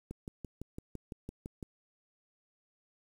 click train, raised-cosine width 3 ms, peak -28 dBFS, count 10, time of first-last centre 0.11-1.628 s, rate 5.93 Hz, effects 9-bit

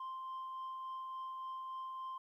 sine tone with tremolo, 1046.5 Hz, C6, in tune, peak -38 dBFS, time 0-2.18 s, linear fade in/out 5 ms, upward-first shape triangle, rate 3.5 Hz, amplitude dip 30%, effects tanh soft clip ceiling -40 dBFS + 13-bit

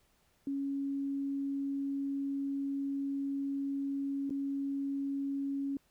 sine tone with dropouts, 277.2 Hz, C#4, in tune, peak -32 dBFS, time 0.47-5.77 s, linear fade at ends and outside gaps 2 ms, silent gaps 4.296-4.306 s, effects pink hiss -71 dBFS RMS until 5.9 s

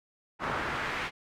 brown noise with band-pass filter sweep, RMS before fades -33 dBFS, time 0.39-1.11 s, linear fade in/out 50 ms, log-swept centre 1200 to 2200 Hz, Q 1.4, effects none

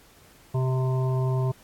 harmonic tone with a mistuned harmonic, 130 Hz, C3, 11 cents flat, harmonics 1 / 3 / 5 / 7 / 8, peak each -22 / -32 / -36 / -39 / -40 dBFS, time 0.54-1.52 s, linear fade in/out 10 ms, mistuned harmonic 1, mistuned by -15 cents, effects pink hiss -55 dBFS RMS until 1.63 s + AAC 64 kbps

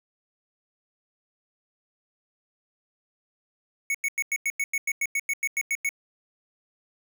square tone bursts, 2217 Hz, C#7, in tune, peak -24 dBFS, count 15, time 3.9-5.891 s, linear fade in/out 2 ms, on 45 ms, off 94 ms, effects 10-bit

